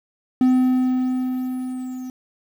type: tone with level ramp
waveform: triangle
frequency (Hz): 255.2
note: C4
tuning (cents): -43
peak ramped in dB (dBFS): -10 to -27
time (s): 0.41-2.1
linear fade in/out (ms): 2
effects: 8-bit